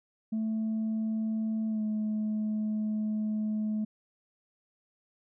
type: tone with pitch glide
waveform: sine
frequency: 220 to 214.4 Hz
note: A3 to A3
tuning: 0 to -45 cents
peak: -26 dBFS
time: 0.32-3.85 s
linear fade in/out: 10 ms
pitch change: -45 cents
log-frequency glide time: 1.68-1.82 s
effects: tanh soft clip ceiling -26 dBFS